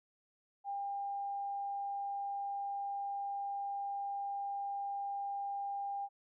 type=tone; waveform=sine; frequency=800 Hz; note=G5; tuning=35 cents sharp; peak=-36 dBFS; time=0.64-6.09 s; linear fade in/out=50 ms; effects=none